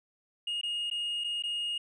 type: tone with dropouts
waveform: sine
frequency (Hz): 2858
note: F7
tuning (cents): +39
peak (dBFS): -28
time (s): 0.47-1.78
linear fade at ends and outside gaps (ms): 5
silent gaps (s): 0.613-0.632 / 0.901-0.912 / 1.239-1.243 / 1.424-1.436
effects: tanh soft clip ceiling -29 dBFS